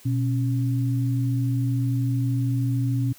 sine tone pair together, 122.41 / 274.8 Hz, B2 / C#4, -15 / -15 cents, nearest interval octave + major second, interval 1400 cents, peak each -21 / -28 dBFS, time 0.05-3.13 s, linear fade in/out 10 ms, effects white hiss -51 dBFS RMS until 3.18 s

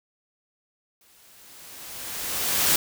white noise with exponential growth, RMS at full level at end -19 dBFS, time 1.01-2.76 s, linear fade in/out 2 ms, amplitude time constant 380 ms, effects none

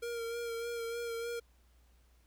square tone with vibrato, 466.2 Hz, A#4, in tune, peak -37 dBFS, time 0.02-1.4 s, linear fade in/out 10 ms, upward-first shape sine, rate 3.3 Hz, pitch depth 26 cents each way, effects added 60 Hz sine -63 dBFS peak until 2.26 s + pink hiss -72 dBFS RMS until 2.26 s

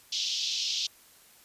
pink band-pass noise, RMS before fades -31 dBFS, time 0.12-0.87 s, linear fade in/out 5 ms, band 3000 to 6000 Hz, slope 48 dB/octave, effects white hiss -57 dBFS RMS until 1.44 s + resampled to 32000 Hz

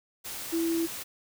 sine tone in noise, 331.6 Hz, E4, 10 cents sharp, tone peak -25 dBFS, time 0.52-0.87 s, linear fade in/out 20 ms, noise white, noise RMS -38 dBFS, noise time 0.24-1.04 s, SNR +10 dB, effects none

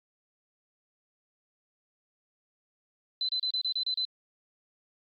sine tone bursts, 4037 Hz, B7, 37 cents sharp, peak -27 dBFS, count 8, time 3.21-4.051 s, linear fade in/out 2 ms, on 78 ms, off 31 ms, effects Opus 48 kbps

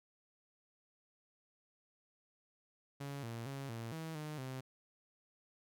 sawtooth tone with pitch steps, 140.6 / 115.7 / 137.5 / 114.8 / 161.1 / 152.3 / 130.7 Hz, C#3 / A#2 / C#3 / A#2 / E3 / D#3 / C3, +25 / -13 / -14 / -26 / -39 / -37 / -1 cents, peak -38 dBFS, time 3-4.61 s, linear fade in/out 10 ms, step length 230 ms, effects none

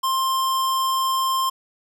square tone, 1054 Hz, C6, 12 cents sharp, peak -20 dBFS, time 0.03-1.5 s, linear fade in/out 10 ms, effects none

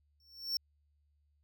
square tone with exponential growth, 5440 Hz, F8, 46 cents flat, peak -29 dBFS, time 0.2-0.57 s, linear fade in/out 2 ms, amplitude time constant 79 ms, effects added 73 Hz sine -70 dBFS peak until 1.43 s

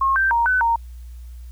sine tone with pitch steps, 1079 / 1565 / 935 / 1507 / 926 Hz, C#6 / G6 / A#5 / F#6 / A#5, -47 / -3 / +5 / +31 / -12 cents, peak -15 dBFS, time 0.01-0.76 s, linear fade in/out 5 ms, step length 150 ms, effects added 60 Hz sine -34 dBFS peak until 1.51 s + white hiss -58 dBFS RMS until 1.51 s

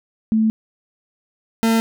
sine / 40% pulse tone pair in turn, 220 / 226.1 Hz, A3 / A3, 0 / +47 cents, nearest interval unison, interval 47 cents, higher second, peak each -13 dBFS, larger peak neither, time 0.32-0.5 / 1.63-1.8 s, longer first, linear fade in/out 0 ms, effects none

